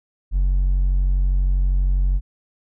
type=tone with hard clipping; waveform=triangle; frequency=46.25 Hz; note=F#1; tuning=in tune; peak=-14 dBFS; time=0.31-2.21 s; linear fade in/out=50 ms; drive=1 dB; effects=none